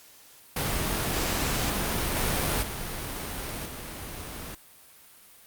pink noise with level steps, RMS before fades -28 / -26 / -34 / -38 dBFS, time 0.56-4.55 s, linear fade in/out 5 ms, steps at 2.15 / 2.62 / 3.65 s, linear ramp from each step 10 ms, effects white hiss -53 dBFS RMS until 5.46 s + Opus 48 kbps

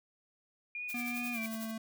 sine tone with vibrato, 2403 Hz, D7, 39 cents sharp, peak -37 dBFS, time 0.75-1.46 s, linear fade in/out 2 ms, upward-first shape sine, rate 2.5 Hz, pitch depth 47 cents each way
blue noise with tremolo, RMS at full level -43 dBFS, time 0.88-1.72 s, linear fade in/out 20 ms, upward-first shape triangle, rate 11 Hz, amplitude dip 95%
square tone with pitch glide, 242.8 to 222.6 Hz, B3 to A3, -29 to +20 cents, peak -38 dBFS, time 0.94-1.78 s, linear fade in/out 5 ms, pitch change -151 cents, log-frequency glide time 1.33-1.39 s
effects none

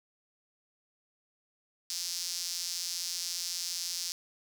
sawtooth tone with high-pass filter, 174.61 Hz, F3, in tune, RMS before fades -36 dBFS, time 1.9-4.12 s, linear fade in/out 0 ms, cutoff 5200 Hz, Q 3.2, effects none

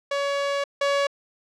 sawtooth tone pair in turn, 563 / 563 Hz, C#5 / C#5, +27 / +27 cents, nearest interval unison, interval 0 cents, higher neither, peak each -19 / -16 dBFS, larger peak second, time 0.11-0.64 / 0.81-1.07 s, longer first, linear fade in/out 5 ms, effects low-pass 5000 Hz 12 dB/octave

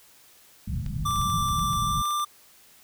white low-pass noise, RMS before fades -30 dBFS, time 0.67-2.02 s, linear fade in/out 5 ms, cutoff 190 Hz, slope 48 dB/octave
clicks, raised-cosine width 0.2 ms, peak -28 dBFS, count 11, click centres 0.863 / 1.109 / 1.16 / 1.215 / 1.301 / 1.486 / 1.593 / 1.732 / 2.055 / 2.108 / 2.198 s
square tone with pitch glide, 1174.7 to 1186.3 Hz, D6 to D6, 0 to +17 cents, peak -25 dBFS, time 1.05-2.25 s, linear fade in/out 10 ms, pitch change +17 cents, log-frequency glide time 1.79-2.04 s
effects white hiss -55 dBFS RMS until 2.83 s

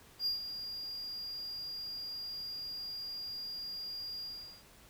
triangle tone with ADSR envelope, 4814 Hz, D8, 42 cents sharp, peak -28 dBFS, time 0.19-4.64 s, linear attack 72 ms, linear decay 130 ms, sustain -10 dB, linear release 420 ms, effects pink hiss -59 dBFS RMS until 4.89 s

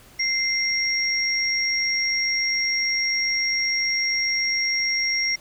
sine tone pair together, 2092 / 5585 Hz, C7 / F8, -1 / -1 cents, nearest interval octave + perfect fourth, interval 1700 cents, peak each -23 dBFS, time 0.19-5.36 s, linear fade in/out 10 ms, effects pink hiss -50 dBFS RMS until 5.4 s

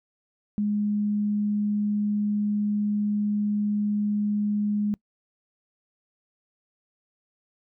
sine tone, 207.7 Hz, G#3, in tune, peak -22 dBFS, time 0.58-4.94 s, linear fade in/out 0 ms, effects noise-tail reverb RT60 0.1 s tail -25 dB re dry

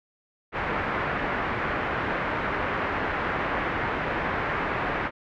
white low-pass noise, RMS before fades -28 dBFS, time 0.52-5.11 s, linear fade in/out 50 ms, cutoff 1900 Hz, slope 24 dB/octave, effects none

